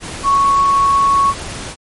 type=tone in noise; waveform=sine; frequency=1108.7 Hz; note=C#6; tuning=in tune; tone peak=-9 dBFS; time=0.23-1.34 s; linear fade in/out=50 ms; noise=pink; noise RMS=-27 dBFS; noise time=0-1.76 s; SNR=+15 dB; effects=MP3 48 kbps